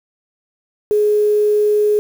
sine tone with quantisation, 419.5 Hz, G#4, 17 cents sharp, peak -11 dBFS, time 0.91-1.99 s, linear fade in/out 0 ms, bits 6, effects none

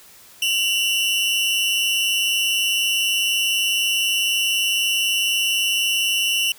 40% pulse tone pair together, 2752 / 2954 Hz, F7 / F#7, -26 / -3 cents, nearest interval minor second, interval 123 cents, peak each -20 dBFS, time 0.42-6.52 s, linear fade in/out 2 ms, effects white hiss -47 dBFS RMS until 6.58 s

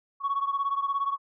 sine beating tone pair, 1108.7 / 1125.7 Hz, C#6 / C#6, 0 / +26 cents, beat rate 17 Hz, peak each -26 / -29 dBFS, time 0.2-1.18 s, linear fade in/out 50 ms, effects tanh soft clip ceiling -20 dBFS

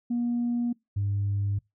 sine tone pair in turn, 239.2 / 100.57 Hz, A#3 / G2, +45 / +45 cents, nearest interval octave + minor third, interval 1500 cents, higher first, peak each -23 dBFS, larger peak neither, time 0.1-0.73 / 0.96-1.59 s, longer neither, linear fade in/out 10 ms, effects noise-tail reverb RT60 0.2 s tail -25 dB re dry + tanh soft clip ceiling -21 dBFS

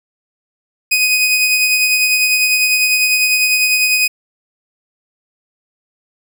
sawtooth tone with tremolo, 2500 Hz, D#7, 8 cents sharp, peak -6 dBFS, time 0.91-4.08 s, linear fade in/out 10 ms, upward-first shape triangle, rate 10 Hz, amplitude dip 40%, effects none

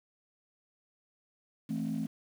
sine chord, A minor, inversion second, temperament just, 165 / 220 / 264 Hz, E3 / A3 / C4, +2 / 0 / +16 cents, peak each -36 / -33 / -35 dBFS, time 1.69-2.07 s, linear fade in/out 10 ms, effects tanh soft clip ceiling -26 dBFS + 9-bit

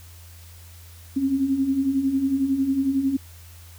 sine beating tone pair, 261.6 / 272.6 Hz, C4 / C#4, 0 / -29 cents, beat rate 11 Hz, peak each -27 / -20 dBFS, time 1.16-3.17 s, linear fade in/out 10 ms, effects added 85 Hz sine -43 dBFS peak until 3.78 s + white hiss -50 dBFS RMS until 3.78 s

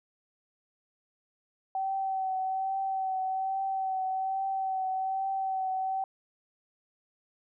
sine tone with vibrato, 765 Hz, G5, 42 cents flat, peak -28 dBFS, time 1.75-6.04 s, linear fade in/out 2 ms, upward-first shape triangle, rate 1.2 Hz, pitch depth 25 cents each way, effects none

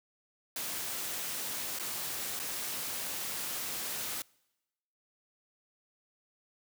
white noise with dropouts, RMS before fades -37 dBFS, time 0.56-4.22 s, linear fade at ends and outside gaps 2 ms, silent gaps 1.788-1.796 / 2.393-2.398 s, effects noise-tail reverb RT60 1.0 s tail -26 dB re dry + high-pass 100 Hz 12 dB/octave

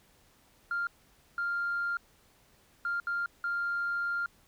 sine tone bursts at uneven times, 1396.9 Hz, F6, in tune, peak -28 dBFS, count 5, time 0.71-0.87 / 1.38-1.97 / 2.85-3 / 3.07-3.26 / 3.44-4.26 s, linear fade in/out 2 ms, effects tanh soft clip ceiling -25 dBFS + pink hiss -64 dBFS RMS until 4.47 s

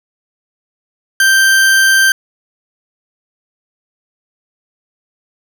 40% pulse tone, 1568 Hz, G6, in tune, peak -6 dBFS, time 1.2-2.12 s, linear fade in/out 2 ms, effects none

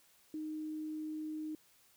sine tone, 309.5 Hz, D#4, 9 cents flat, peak -38 dBFS, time 0.34-1.55 s, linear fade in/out 2 ms, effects white hiss -67 dBFS RMS until 1.96 s

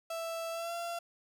35% pulse tone with pitch glide, 661 to 683.9 Hz, E5 to F5, +5 to -36 cents, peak -34 dBFS, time 0.1-0.99 s, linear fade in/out 5 ms, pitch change +59 cents, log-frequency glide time 0.51-0.74 s, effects none

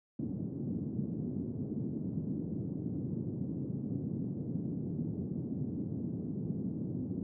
white band-pass noise, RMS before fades -37 dBFS, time 0.19-7.23 s, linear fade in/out 2 ms, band 110 to 270 Hz, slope 24 dB/octave, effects none

